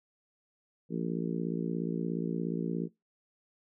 harmonic tone, 57 Hz, A#1, 38 cents flat, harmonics 3 / 4 / 5 / 6 / 7 / 8, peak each -34 / -36 / -38 / -40 / -41 / -42 dBFS, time 0.89-2.89 s, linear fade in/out 50 ms, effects noise-tail reverb RT60 0.2 s tail -21 dB re dry

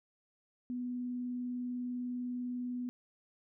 sine tone with vibrato, 246.9 Hz, B3, in tune, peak -35 dBFS, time 0.7-2.89 s, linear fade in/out 0 ms, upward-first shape sine, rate 20 Hz, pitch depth 19 cents each way, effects none

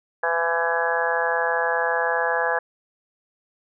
harmonic tone with a mistuned harmonic, 167.6 Hz, E3, 29 cents sharp, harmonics 3 / 4 / 5 / 6 / 7 / 8 / 9 / 10, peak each -26 / -28 / -27 / -29 / -33 / -35 / -31 / -25 dBFS, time 0.23-2.59 s, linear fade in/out 5 ms, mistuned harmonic 9, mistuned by +22 cents, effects none

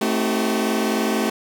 sawtooth chord, A diminished seventh, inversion none, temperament just, 220 / 264 / 316.8 / 380.2 Hz, A3 / C4 / Eb4 / Gb4, 0 / +16 / +31 / +47 cents, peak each -18 / -22 / -24 / -21 dBFS, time 0.01-1.3 s, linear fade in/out 5 ms, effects none

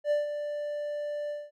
triangle tone with ADSR envelope, 589 Hz, D5, 5 cents sharp, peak -20 dBFS, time 0.04-1.51 s, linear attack 70 ms, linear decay 150 ms, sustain -9 dB, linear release 210 ms, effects none

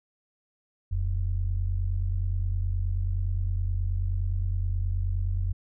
sine tone pair together, 41.06 / 90.6 Hz, E1 / F#2, -6 / -36 cents, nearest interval octave + major second, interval 1370 cents, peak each -27 dBFS, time 0.91-5.53 s, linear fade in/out 10 ms, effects none

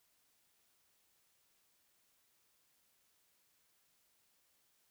silence, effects white hiss -75 dBFS RMS until 4.9 s

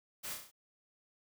white noise with echo, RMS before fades -42 dBFS, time 0.23-0.35 s, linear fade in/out 20 ms, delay 33 ms, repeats 5, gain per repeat -4 dB, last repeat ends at 0.515 s, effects none

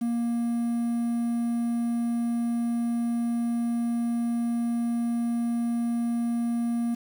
triangle tone with quantisation, 235 Hz, A#3, 14 cents sharp, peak -22 dBFS, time 0.01-6.95 s, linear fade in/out 10 ms, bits 8, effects none

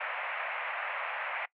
white band-pass noise, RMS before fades -36 dBFS, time 0-1.46 s, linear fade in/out 10 ms, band 580 to 2500 Hz, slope 48 dB/octave, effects noise-tail reverb RT60 0.1 s tail -21 dB re dry

